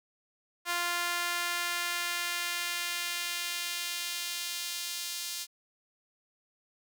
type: tone with high-pass filter sweep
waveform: sawtooth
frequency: 348.2 Hz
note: F4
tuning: 5 cents flat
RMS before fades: -34 dBFS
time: 0.65-5.47 s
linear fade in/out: 50 ms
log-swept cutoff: 1200 to 4400 Hz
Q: 0.99
effects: none